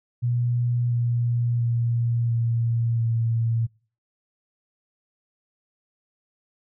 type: tone with pitch steps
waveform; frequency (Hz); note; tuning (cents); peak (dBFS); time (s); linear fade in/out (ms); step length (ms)
sine; 120.9 / 119.37 / 117.87 / 116.38 / 114.91; B2 / A#2 / A#2 / A#2 / A#2; -36 / +42 / +20 / -2 / -24; -20; 0.22-3.67; 20; 690
effects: noise-tail reverb RT60 0.4 s tail -25 dB re dry